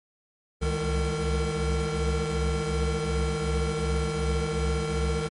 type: tone cluster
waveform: square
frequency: 66.8 / 69.5 / 156.3 / 454 Hz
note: C2 / C#2 / D#3 / A#4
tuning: +36 / +5 / +8 / -46 cents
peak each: -31 dBFS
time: 0.61-5.29 s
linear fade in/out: 20 ms
effects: MP3 48 kbps